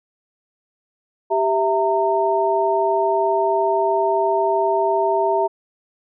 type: tone cluster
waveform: sine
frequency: 392.6 / 660 / 917 Hz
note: G4 / E5 / A#5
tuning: +3 / +2 / -29 cents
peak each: -20 dBFS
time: 1.3-5.48 s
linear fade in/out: 20 ms
effects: none